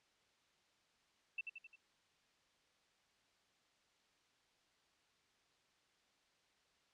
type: tone with echo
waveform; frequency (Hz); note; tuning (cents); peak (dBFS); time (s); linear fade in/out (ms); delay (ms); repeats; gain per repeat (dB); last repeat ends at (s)
sine; 2670; E7; +22; -38; 1.38-1.41; 5; 87; 4; -5; 1.758
effects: white hiss -75 dBFS RMS until 6.93 s + low-pass 5000 Hz 12 dB/octave